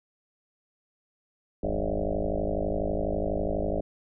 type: tone with frequency modulation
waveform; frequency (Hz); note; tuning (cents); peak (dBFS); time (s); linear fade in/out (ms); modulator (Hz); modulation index
sine; 301.8; D4; +47; -25; 1.63-3.81; 5; 52.1; 6.8
effects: none